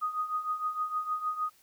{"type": "tone with tremolo", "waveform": "sine", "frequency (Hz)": 1244.5, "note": "D#6", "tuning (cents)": 0, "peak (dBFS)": -26, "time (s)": [0.01, 1.5], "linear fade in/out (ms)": 20, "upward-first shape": "triangle", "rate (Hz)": 6.5, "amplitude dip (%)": 80, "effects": ["white hiss -63 dBFS RMS until 1.62 s"]}